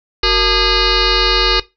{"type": "tone with frequency modulation", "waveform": "sine", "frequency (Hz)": 2054, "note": "C7", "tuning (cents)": -33, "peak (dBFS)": -10, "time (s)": [0.23, 1.6], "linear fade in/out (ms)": 5, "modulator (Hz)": 420, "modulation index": 6.3, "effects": ["noise-tail reverb RT60 0.2 s tail -18 dB re dry"]}